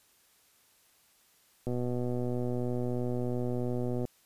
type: click train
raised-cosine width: 2 ms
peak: -21 dBFS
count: 294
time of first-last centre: 1.67-4.052 s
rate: 123 Hz
effects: white hiss -65 dBFS RMS until 4.25 s + resampled to 32000 Hz